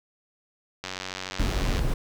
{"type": "click train", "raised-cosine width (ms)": 0.2, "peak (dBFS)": -15, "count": 90, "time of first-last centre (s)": [0.84, 1.792], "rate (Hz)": 93.5}
{"type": "noise", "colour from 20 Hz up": "brown", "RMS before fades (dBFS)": -25, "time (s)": [1.39, 1.94], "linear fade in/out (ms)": 5}
{"effects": []}